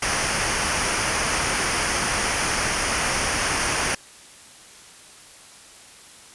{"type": "noise with comb filter", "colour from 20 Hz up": "pink", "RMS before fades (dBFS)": -23, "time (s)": [0.02, 3.95], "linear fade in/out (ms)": 5, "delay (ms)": 0.26, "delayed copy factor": -0.6, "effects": ["white hiss -46 dBFS RMS until 6.34 s", "resampled to 24000 Hz"]}